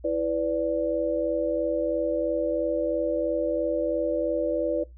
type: tone cluster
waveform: sine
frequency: 330.5 / 499 / 582 Hz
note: E4 / B4 / D5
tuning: +5 / +18 / -16 cents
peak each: -29 / -27 / -26 dBFS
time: 0.04-4.84 s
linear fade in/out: 10 ms
effects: noise-tail reverb RT60 0.2 s tail -21 dB re dry + added 60 Hz sine -44 dBFS peak until 4.97 s